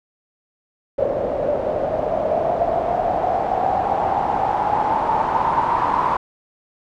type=noise with low-pass filter sweep; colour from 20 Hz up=white; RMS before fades=-20 dBFS; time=0.98-6.17 s; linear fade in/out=5 ms; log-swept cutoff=560 to 1000 Hz; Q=8; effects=none